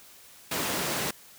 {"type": "high-pass noise", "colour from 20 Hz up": "pink", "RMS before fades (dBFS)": -30, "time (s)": [0.51, 1.11], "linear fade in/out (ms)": 5, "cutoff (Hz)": 190, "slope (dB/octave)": 12, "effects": ["white hiss -52 dBFS RMS until 1.38 s"]}